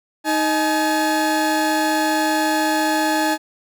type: tone pair together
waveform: 30% pulse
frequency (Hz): 311.8 / 850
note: D#4 / G#5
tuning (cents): +4 / +40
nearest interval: octave + perfect fourth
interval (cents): 1736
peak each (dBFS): -17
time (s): 0.24-3.38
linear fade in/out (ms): 50
effects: none